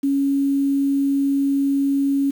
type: tone with quantisation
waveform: sine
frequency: 277.2 Hz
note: C#4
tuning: in tune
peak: -16 dBFS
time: 0.03-2.31 s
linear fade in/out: 10 ms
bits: 7
effects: none